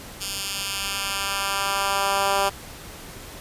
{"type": "tone with high-pass filter sweep", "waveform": "10% pulse", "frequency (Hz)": 197.3, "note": "G3", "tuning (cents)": 11, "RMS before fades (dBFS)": -25, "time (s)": [0.2, 2.5], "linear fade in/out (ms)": 20, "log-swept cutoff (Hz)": [4000, 600], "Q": 0.92, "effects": ["pink hiss -40 dBFS RMS until 3.4 s", "resampled to 32000 Hz"]}